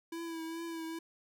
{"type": "tone with vibrato", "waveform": "square", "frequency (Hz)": 329.6, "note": "E4", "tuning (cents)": 0, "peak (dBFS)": -39, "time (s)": [0.12, 0.99], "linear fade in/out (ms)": 5, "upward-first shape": "triangle", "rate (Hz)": 2.4, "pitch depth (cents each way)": 37, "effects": []}